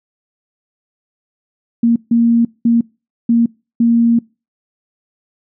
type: tone bursts at uneven times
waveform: sine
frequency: 233.1 Hz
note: A#3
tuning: in tune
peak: -8 dBFS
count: 5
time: 1.83-1.96 / 2.11-2.45 / 2.65-2.81 / 3.29-3.46 / 3.8-4.19 s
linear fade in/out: 5 ms
effects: noise-tail reverb RT60 0.3 s tail -25 dB re dry